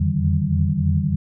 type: tone cluster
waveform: sine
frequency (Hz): 84.8 / 88.1 / 145.1 / 156.4 / 192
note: E2 / F2 / D3 / D#3 / G3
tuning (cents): +50 / +16 / -21 / +9 / -36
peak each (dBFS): -23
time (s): 0-1.16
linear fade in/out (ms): 10
effects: none